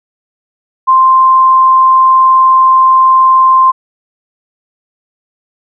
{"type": "tone", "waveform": "sine", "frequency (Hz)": 1046.5, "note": "C6", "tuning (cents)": 0, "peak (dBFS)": -3, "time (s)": [0.87, 3.72], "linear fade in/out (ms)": 20, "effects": []}